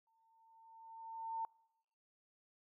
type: tone with exponential growth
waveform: sine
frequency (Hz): 903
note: A5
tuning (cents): +45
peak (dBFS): -36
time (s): 0.07-1.45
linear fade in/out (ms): 1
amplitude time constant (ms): 300
effects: noise-tail reverb RT60 1.0 s tail -26 dB re dry